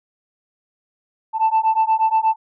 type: beating tone pair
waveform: sine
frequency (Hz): 880 / 888.4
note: A5 / A5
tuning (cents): 0 / +16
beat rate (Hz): 8.4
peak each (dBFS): -16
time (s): 1.33-2.36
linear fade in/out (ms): 50
effects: tanh soft clip ceiling -10 dBFS